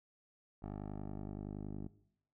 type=tone with low-pass filter sweep; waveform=10% pulse; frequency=50.7 Hz; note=G#1; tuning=41 cents flat; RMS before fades=-44 dBFS; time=0.62-1.88 s; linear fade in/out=10 ms; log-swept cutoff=890 to 390 Hz; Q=1.1; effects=noise-tail reverb RT60 0.7 s tail -18 dB re dry